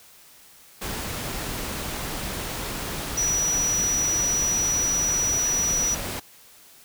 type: tone in noise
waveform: sine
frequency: 5860 Hz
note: F#8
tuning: 18 cents flat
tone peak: -21 dBFS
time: 3.17-5.95 s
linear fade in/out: 10 ms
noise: pink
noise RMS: -31 dBFS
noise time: 0.81-6.2 s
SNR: +7 dB
effects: white hiss -51 dBFS RMS until 6.84 s